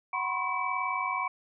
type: tone cluster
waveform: sine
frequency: 745 / 981 / 1039 / 1080 / 2298 Hz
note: F#5 / B5 / C6 / C#6 / D7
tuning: +12 / -12 / -12 / -45 / -38 cents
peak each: -37 / -34 / -38 / -32 / -34 dBFS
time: 0.13-1.28 s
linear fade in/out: 5 ms
effects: none

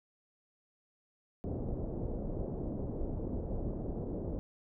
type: low-pass noise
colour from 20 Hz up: pink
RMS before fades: -37 dBFS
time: 1.44-4.39 s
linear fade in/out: 0 ms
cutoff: 560 Hz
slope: 24 dB/octave
effects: none

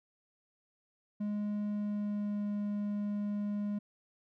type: tone with pitch glide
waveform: triangle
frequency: 207.7 to 206 Hz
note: G#3 to G#3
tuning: 0 to -14 cents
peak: -30 dBFS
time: 1.2-3.79 s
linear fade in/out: 10 ms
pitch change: -14 cents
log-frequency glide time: 1.68-2.48 s
effects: none

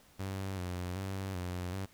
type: tone with vibrato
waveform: sawtooth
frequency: 93 Hz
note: F#2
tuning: 9 cents sharp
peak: -32 dBFS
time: 0.19-1.86 s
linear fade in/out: 10 ms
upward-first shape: square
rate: 1.3 Hz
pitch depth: 62 cents each way
effects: pink hiss -62 dBFS RMS until 1.93 s

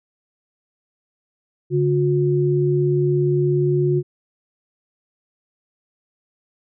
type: tone pair together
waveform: sine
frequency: 143 / 360.1 Hz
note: D3 / F#4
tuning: -46 / -47 cents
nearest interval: octave + major third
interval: 1599 cents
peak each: -18 dBFS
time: 1.7-4.03 s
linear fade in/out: 50 ms
effects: none

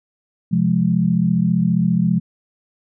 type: chord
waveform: sine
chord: F minor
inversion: second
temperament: just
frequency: 130.96 / 174.61 / 209.5 Hz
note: C3 / F3 / Ab3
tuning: +2 / 0 / +15 cents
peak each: -22 / -16 / -19 dBFS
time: 0.51-2.2 s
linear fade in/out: 20 ms
effects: none

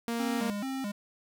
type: tone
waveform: sawtooth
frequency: 233.1 Hz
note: A#3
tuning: in tune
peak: -26 dBFS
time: 0.08-0.5 s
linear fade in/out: 0 ms
type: tone with vibrato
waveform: square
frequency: 233.1 Hz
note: A#3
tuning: in tune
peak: -33 dBFS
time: 0.19-0.92 s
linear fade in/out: 10 ms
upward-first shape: square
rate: 2.3 Hz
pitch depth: 230 cents each way
effects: 10-bit

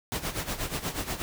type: noise with tremolo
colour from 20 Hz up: pink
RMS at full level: -30 dBFS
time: 0.12-1.22 s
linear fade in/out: 0 ms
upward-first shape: sine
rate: 8.3 Hz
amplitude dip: 75%
effects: none

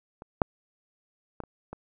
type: clicks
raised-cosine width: 1 ms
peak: -28 / -6 / -20 / -30 / -24 dBFS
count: 5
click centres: 0.221 / 0.418 / 1.403 / 1.437 / 1.73 s
effects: none

